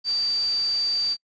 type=tone in noise; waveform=sine; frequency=4646 Hz; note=D8; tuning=20 cents flat; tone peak=-21 dBFS; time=0.04-1.17 s; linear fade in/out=50 ms; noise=white; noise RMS=-39 dBFS; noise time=0.04-1.17 s; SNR=+15 dB; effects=noise-tail reverb RT60 0.1 s tail -26 dB re dry + resampled to 16000 Hz